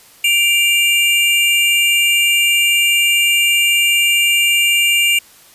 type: tone pair together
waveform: square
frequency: 2349 / 2804 Hz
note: D7 / F7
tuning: 0 / +6 cents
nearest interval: minor third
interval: 306 cents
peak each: -15 / -14 dBFS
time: 0.24-5.19 s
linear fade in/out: 5 ms
effects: white hiss -45 dBFS RMS until 5.54 s + resampled to 32000 Hz